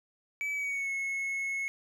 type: tone with pitch glide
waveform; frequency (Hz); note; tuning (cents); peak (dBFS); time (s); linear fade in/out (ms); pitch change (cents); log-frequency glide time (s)
triangle; 2296 to 2185; D7 to C#7; -40 to -26; -29; 0.41-1.68; 0; -86; 0.53-0.91
effects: none